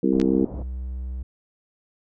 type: harmonic tone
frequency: 65.41 Hz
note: C2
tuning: in tune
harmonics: 3 / 4 / 5 / 6 / 7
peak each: -23 / -22 / -22 / -27 / -27 dBFS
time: 0.03-0.45 s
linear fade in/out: 5 ms
type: low-pass noise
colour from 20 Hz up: pink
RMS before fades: -35 dBFS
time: 0.12-0.63 s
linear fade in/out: 10 ms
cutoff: 700 Hz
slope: 24 dB/octave
type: clicks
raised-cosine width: 0.2 ms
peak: -16 dBFS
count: 2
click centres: 0.2 / 0.215 s
type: tone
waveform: triangle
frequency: 63.5 Hz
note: B1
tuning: 49 cents sharp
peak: -26 dBFS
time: 0.54-1.23 s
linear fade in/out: 5 ms
effects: none